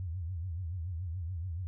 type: tone with vibrato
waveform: sine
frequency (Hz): 87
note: F2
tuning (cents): -6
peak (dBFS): -34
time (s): 0-1.67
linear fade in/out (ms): 0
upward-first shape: triangle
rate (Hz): 7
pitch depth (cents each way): 190
effects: none